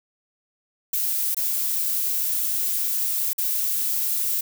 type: noise with dropouts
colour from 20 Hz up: violet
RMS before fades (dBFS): -24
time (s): 0.93-4.41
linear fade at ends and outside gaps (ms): 5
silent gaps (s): 1.346-1.367 / 3.332-3.381
effects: none